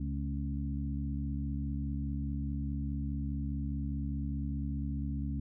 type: harmonic tone with a mistuned harmonic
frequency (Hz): 69.9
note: C#2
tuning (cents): +15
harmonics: 1 / 2 / 3 / 4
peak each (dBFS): -35 / -38 / -40 / -41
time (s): 0-5.4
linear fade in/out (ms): 5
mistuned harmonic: 3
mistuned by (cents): +42
effects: none